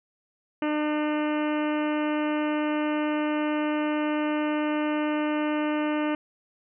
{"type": "harmonic tone with a mistuned harmonic", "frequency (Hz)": 301.5, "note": "D4", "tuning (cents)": 46, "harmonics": [1, 2, 3, 4, 5, 6, 7, 8, 9, 10], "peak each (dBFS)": [-25, -31, -35, -37, -39, -41, -42, -43, -44, -45], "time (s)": [0.62, 6.15], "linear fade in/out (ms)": 2, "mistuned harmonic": 10, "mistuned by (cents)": -34, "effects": []}